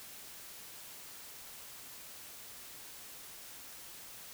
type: silence
effects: white hiss -50 dBFS RMS until 4.33 s